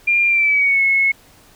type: tone with pitch glide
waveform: sine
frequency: 2397 to 2185 Hz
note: D7 to C#7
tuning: +35 to -26 cents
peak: -12 dBFS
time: 0.07-1.12 s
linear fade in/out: 10 ms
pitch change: -161 cents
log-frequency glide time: 0.26-0.82 s
effects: pink hiss -49 dBFS RMS until 1.55 s